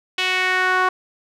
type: tone with band-pass filter sweep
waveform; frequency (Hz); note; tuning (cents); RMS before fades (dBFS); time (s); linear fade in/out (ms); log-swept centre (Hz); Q
sawtooth; 370; F#4; 0; -19; 0.18-0.89; 5; 2900 to 1200; 2.5
effects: none

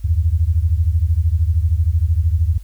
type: beating tone pair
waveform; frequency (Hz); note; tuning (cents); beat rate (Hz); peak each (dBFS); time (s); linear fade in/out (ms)
sine; 77.3 / 90.3; D#2 / F#2; -11 / -42; 13; -15 / -17; 0.04-2.58; 10
effects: added 50 Hz sine -32 dBFS peak until 2.63 s + white hiss -55 dBFS RMS until 2.63 s

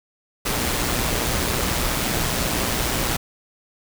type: noise with amplitude modulation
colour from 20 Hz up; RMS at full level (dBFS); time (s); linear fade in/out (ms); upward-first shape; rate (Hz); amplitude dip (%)
pink; -21; 0.45-3.17; 10; sine; 121; 40
effects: none

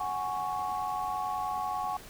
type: chord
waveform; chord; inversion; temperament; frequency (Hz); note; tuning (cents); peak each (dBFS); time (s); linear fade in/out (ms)
sine; F# suspended second; none; equal; 740 / 830.6 / 1108.7; F#5 / G#5 / C#6; 0 / 0 / 0; -34; 0-1.97; 5
effects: tanh soft clip ceiling -20 dBFS + pink hiss -49 dBFS RMS until 2.09 s

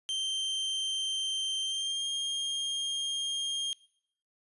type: tone with pitch glide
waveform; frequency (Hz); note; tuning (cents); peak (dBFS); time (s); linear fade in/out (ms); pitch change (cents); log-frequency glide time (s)
40% pulse; 3136 to 3219; G7 to G7; 0 to +45; -29; 0.09-3.73; 0; +45; 1.61-2.07
effects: noise-tail reverb RT60 0.7 s tail -22 dB re dry + resampled to 24000 Hz

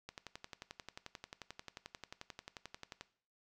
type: click train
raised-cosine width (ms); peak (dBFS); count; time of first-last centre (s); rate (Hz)
0.2; -28; 34; 0.09-3.01; 11.3
effects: noise-tail reverb RT60 0.5 s tail -17 dB re dry

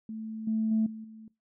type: tone with level steps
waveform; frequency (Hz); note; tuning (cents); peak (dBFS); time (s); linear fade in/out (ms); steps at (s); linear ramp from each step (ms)
sine; 220; A3; 0; -35 / -25 / -22 / -39 / -45; 0.09-1.28; 2; 0.47 / 0.71 / 0.86 / 1.04; 5
effects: noise-tail reverb RT60 0.2 s tail -20 dB re dry + tanh soft clip ceiling -18 dBFS

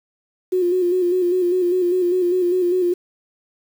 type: tone with vibrato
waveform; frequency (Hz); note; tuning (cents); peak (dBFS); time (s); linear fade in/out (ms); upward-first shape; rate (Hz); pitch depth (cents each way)
sine; 359.6; F#4; -49; -15; 0.52-2.94; 10; square; 5; 41
effects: 7-bit

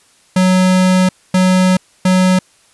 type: tone bursts at uneven times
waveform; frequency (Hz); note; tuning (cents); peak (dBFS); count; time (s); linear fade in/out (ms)
square; 185; F#3; 0; -9; 3; 0.36-1.09 / 1.34-1.77 / 2.05-2.39; 5
effects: white hiss -51 dBFS RMS until 2.73 s + resampled to 24000 Hz

